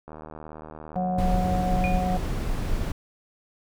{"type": "click train", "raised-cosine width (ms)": 1, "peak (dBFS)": -26, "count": 136, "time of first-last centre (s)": [0.08, 1.82], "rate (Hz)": 77.6}
{"type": "harmonic tone", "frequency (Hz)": 183, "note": "F#3", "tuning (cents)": -19, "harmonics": [1, 3, 4], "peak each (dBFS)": [-26, -33, -27], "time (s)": [0.96, 2.17], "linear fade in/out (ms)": 0}
{"type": "noise", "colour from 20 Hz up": "brown", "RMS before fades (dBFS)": -26, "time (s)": [1.18, 2.92], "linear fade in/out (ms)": 5}
{"type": "tone with exponential decay", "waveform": "sine", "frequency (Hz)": 2443, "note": "D#7", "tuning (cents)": -32, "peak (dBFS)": -26, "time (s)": [1.84, 2.11], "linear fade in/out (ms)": 0, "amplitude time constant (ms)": 57}
{"effects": []}